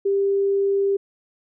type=tone; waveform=sine; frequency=395.9 Hz; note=G4; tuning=17 cents sharp; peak=-17 dBFS; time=0.05-0.97 s; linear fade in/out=10 ms; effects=none